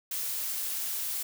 blue noise, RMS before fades -33 dBFS, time 0.11-1.23 s, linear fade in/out 5 ms, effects none

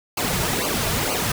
pink noise with flanger, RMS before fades -23 dBFS, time 0.17-1.32 s, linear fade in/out 5 ms, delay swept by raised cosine 0.55 to 3.95 ms, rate 2.1 Hz, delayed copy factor -0.8, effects none

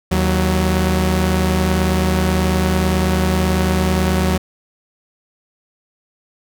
sawtooth tone pair together, 78.2 / 185.99 Hz, D#2 / F#3, +9 / +9 cents, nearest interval octave + minor third, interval 1500 cents, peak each -13 dBFS, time 0.11-4.38 s, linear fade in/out 10 ms, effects none

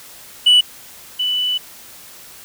sine tone pair in turn, 2960 / 2981 Hz, F#7 / F#7, 0 / +12 cents, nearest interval unison, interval 12 cents, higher second, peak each -5 / -16 dBFS, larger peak first, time 0.46-0.61 / 1.19-1.58 s, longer second, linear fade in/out 10 ms, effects tanh soft clip ceiling -6 dBFS + white hiss -40 dBFS RMS until 2.44 s

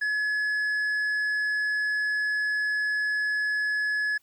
sine tone with tanh clipping, 1700 Hz, G#6, 40 cents sharp, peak -25 dBFS, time 0.01-4.18 s, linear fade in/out 10 ms, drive 5 dB, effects white hiss -66 dBFS RMS until 4.22 s

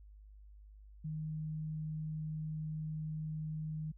sine tone, 155.56 Hz, D#3, in tune, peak -37 dBFS, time 1.04-3.92 s, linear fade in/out 10 ms, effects added 51 Hz sine -53 dBFS peak until 3.97 s

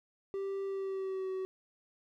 triangle tone with pitch glide, 391.5 to 377.5 Hz, G4 to F#4, -2 to +35 cents, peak -32 dBFS, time 0.34-1.45 s, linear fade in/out 0 ms, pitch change -63 cents, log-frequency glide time 0.65-1.3 s, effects none

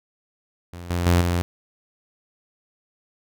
sawtooth tone with level steps, 87.31 Hz, F2, in tune, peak -31 / -18 / -11 / -16 dBFS, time 0.73-1.42 s, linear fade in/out 0 ms, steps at 0.9 / 1.06 / 1.21 s, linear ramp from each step 2 ms, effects none

